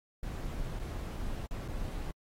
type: noise with dropouts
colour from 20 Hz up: brown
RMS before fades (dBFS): -37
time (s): 0.23-2.11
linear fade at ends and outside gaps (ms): 2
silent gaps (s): 0.789-0.796 / 1.461-1.509 / 1.68-1.684
effects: AAC 48 kbps